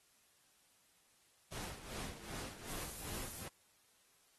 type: noise with tremolo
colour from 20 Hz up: pink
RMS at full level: -45 dBFS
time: 1.52-3.48 s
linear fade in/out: 2 ms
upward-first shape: sine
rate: 2.6 Hz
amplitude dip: 70%
type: noise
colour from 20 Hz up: violet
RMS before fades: -45 dBFS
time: 2.65-3.47 s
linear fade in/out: 50 ms
effects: white hiss -71 dBFS RMS until 4.38 s + AAC 32 kbps